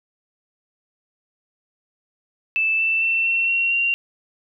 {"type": "tone with pitch steps", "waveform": "sine", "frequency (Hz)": [2637, 2661, 2686, 2711, 2736, 2762], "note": ["E7", "E7", "E7", "E7", "F7", "F7"], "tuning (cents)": [0, 16, 32, 48, -36, -20], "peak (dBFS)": -17, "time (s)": [2.56, 3.94], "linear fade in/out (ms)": 0, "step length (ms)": 230, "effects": []}